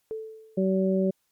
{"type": "tone with exponential decay", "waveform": "sine", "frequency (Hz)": 440, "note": "A4", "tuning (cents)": 0, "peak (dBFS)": -28, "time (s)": [0.11, 0.8], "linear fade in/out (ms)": 0, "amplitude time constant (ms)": 150}
{"type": "harmonic tone", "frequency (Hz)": 190, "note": "F#3", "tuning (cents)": 46, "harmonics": [1, 2, 3], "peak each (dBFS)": [-23, -26, -28], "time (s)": [0.57, 1.11], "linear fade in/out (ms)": 10}
{"effects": ["white hiss -73 dBFS RMS until 1.31 s", "MP3 96 kbps"]}